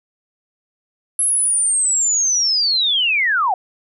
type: linear sweep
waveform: sine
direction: down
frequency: 11000 to 700 Hz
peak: -14 dBFS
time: 1.19-3.54 s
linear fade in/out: 2 ms
effects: none